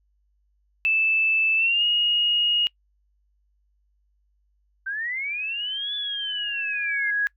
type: tone with pitch glide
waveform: sine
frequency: 2634 to 2872 Hz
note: E7 to F7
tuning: -2 to +48 cents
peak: -18 dBFS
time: 0.85-2.67 s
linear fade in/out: 0 ms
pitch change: +150 cents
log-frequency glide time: 1.57-1.84 s
type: linear two-way sweep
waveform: sine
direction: up then down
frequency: 1537 to 3476 to 2067 Hz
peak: -26 dBFS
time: 4.86-7.11 s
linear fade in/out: 10 ms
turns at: 5.95 s
type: tone with exponential growth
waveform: sine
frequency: 1661.2 Hz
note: G#6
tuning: in tune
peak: -19 dBFS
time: 4.97-7.27 s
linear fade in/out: 0 ms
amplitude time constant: 500 ms
effects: noise-tail reverb RT60 0.1 s tail -24 dB re dry + added 50 Hz sine -64 dBFS peak until 7.36 s